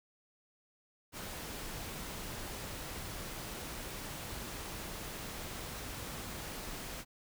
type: noise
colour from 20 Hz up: pink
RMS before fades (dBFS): -43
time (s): 1.12-7.05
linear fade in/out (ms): 50
effects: none